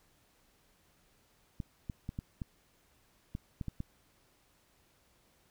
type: clicks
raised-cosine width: 5 ms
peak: -25 dBFS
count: 9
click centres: 1.602 / 1.898 / 2.091 / 2.189 / 2.418 / 3.351 / 3.612 / 3.683 / 3.804 s
effects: pink hiss -69 dBFS RMS until 5.5 s